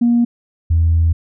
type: tone pair in turn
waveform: sine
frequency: 237.3 / 82.36 Hz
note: A#3 / E2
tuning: +31 / -1 cents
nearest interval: octave + tritone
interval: 1832 cents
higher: first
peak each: -9 dBFS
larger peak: neither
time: 0.01-0.25 / 0.7-1.13 s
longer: second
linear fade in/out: 10 ms
effects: tanh soft clip ceiling -6 dBFS